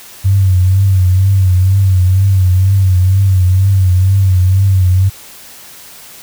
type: tone with vibrato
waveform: sine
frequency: 94.4 Hz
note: F#2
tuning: 35 cents sharp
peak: -6 dBFS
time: 0.24-5.1 s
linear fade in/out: 20 ms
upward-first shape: triangle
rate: 2.1 Hz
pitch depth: 82 cents each way
effects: white hiss -35 dBFS RMS until 6.22 s